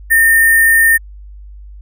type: tone with sample-and-hold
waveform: sine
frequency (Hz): 1822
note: A#6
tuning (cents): -40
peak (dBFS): -6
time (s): 0.1-0.98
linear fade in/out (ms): 20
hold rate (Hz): 11025
effects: added 50 Hz sine -31 dBFS peak until 1.81 s